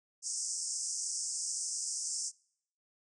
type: band-pass noise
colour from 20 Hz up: white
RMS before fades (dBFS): -37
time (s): 0.22-2.32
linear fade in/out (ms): 50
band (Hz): 5100 to 8900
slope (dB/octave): 96
effects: noise-tail reverb RT60 0.7 s tail -26 dB re dry